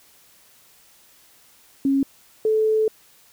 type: tone pair in turn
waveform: sine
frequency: 273.6 / 435.8 Hz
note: C#4 / A4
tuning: -23 / -17 cents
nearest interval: minor sixth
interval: 806 cents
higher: second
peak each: -16 dBFS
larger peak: neither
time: 1.85-2.03 / 2.45-2.88 s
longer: second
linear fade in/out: 2 ms
effects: white hiss -54 dBFS RMS until 3.32 s